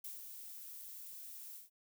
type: noise with ADSR envelope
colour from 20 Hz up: violet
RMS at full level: -45 dBFS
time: 0.04-1.7 s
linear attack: 6 ms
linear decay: 140 ms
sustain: -5 dB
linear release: 150 ms
effects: none